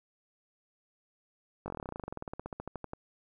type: slowing click train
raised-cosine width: 1 ms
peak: -24 dBFS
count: 28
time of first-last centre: 1.66-2.934 s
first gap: 20 ms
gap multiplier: 1.06
effects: 11-bit